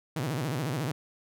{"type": "tone with vibrato", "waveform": "sawtooth", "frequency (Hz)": 139.8, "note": "C#3", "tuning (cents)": 15, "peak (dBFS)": -25, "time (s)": [0.16, 0.92], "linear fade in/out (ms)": 5, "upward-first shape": "sine", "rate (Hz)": 14, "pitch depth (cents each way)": 280, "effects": []}